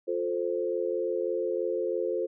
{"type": "chord", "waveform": "sine", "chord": "F major", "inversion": "none", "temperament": "equal with one note detuned", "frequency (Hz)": [354.1, 440, 523.3], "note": ["F4", "A4", "C5"], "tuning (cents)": [24, 0, 0], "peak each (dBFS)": -31, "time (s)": [0.07, 2.27], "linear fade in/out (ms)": 20, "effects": []}